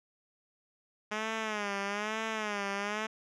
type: tone with vibrato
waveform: 5% pulse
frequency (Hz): 210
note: G#3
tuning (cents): +19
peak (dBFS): -21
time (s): 1.11-3.07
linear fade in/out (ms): 10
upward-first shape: sine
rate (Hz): 1.1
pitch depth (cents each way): 100
effects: low-pass 5000 Hz 12 dB/octave